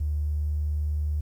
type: tone with pitch glide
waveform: triangle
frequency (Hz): 74.6 to 75.03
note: D2 to D2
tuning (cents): +28 to +38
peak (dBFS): -20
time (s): 0-1.21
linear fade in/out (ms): 10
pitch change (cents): +10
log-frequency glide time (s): 0.32-0.47
effects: tanh soft clip ceiling -22 dBFS + 10-bit